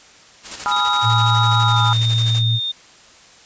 white noise with tremolo, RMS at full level -28 dBFS, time 0.43-2.43 s, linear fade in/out 50 ms, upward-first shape square, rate 12 Hz, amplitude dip 50%
sine chord, F half-diminished seventh, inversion first, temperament equal with one note detuned, 830.6 / 987.8 / 1244.5 / 1380.1 Hz, Ab5 / Cb6 / Eb6 / F6, 0 / 0 / 0 / -21 cents, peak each -22 dBFS, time 0.66-1.93 s, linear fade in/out 0 ms
sine tone with pitch glide, 3781 to 3646 Hz, A#7 to A#7, +24 to -39 cents, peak -20 dBFS, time 0.71-2.72 s, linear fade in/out 10 ms, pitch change -63 cents, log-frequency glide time 1.64-1.78 s
sine tone, 113.3 Hz, A#2, 49 cents flat, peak -15 dBFS, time 1.02-2.6 s, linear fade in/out 50 ms
effects white hiss -46 dBFS RMS until 3.45 s + resampled to 16000 Hz

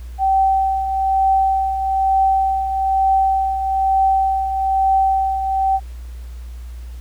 sine tone with tremolo, 772 Hz, G5, 27 cents flat, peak -11 dBFS, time 0.18-5.8 s, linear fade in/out 50 ms, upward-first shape triangle, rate 1.1 Hz, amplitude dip 60%, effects added 60 Hz sine -29 dBFS peak until 7 s + pink hiss -50 dBFS RMS until 7 s

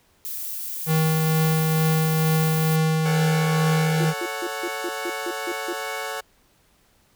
violet noise, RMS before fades -31 dBFS, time 0.25-2.76 s, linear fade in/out 0 ms
square tone with tremolo, 158.6 Hz, D#3, 33 cents sharp, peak -18 dBFS, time 0.86-4.14 s, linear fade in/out 50 ms, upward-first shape triangle, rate 2.2 Hz, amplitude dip 25%
15% pulse chord, F# minor, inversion first, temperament equal, 440 / 554.4 / 740 Hz, A4 / C#5 / F#5, 0 / 0 / 0 cents, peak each -26 dBFS, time 3.05-6.21 s, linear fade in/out 10 ms
sine tone bursts, 350 Hz, F4, 4 cents sharp, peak -26 dBFS, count 9, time 4-5.73 s, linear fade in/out 5 ms, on 50 ms, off 160 ms
effects pink hiss -61 dBFS RMS until 7.15 s

